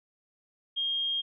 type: tone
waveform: sine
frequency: 3230 Hz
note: G#7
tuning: 49 cents flat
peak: -27 dBFS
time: 0.76-1.22 s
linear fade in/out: 20 ms
effects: none